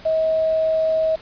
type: tone with quantisation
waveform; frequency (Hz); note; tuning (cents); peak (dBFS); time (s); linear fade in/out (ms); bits
sine; 638; D#5; +43; -16; 0.05-1.16; 10; 6
effects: pink hiss -43 dBFS RMS until 1.21 s + resampled to 11025 Hz